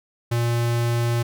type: tone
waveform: square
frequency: 118.2 Hz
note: A#2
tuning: 24 cents sharp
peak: -20 dBFS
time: 0.31-1.23 s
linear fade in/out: 10 ms
effects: none